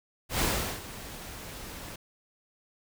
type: noise with ADSR envelope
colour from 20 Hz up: pink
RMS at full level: -26 dBFS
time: 0.29-1.96 s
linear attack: 110 ms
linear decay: 400 ms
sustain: -16 dB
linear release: 6 ms
effects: none